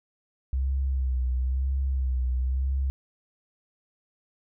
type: tone with vibrato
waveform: sine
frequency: 65 Hz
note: C2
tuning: 11 cents flat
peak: -23 dBFS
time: 0.53-2.9 s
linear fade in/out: 0 ms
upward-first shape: sine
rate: 1 Hz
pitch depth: 61 cents each way
effects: none